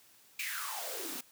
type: noise with high-pass filter sweep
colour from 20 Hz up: white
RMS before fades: -39 dBFS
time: 0.39-1.21 s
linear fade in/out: 5 ms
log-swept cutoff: 2500 to 210 Hz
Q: 8
effects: white hiss -62 dBFS RMS until 1.31 s + high-pass 80 Hz 12 dB/octave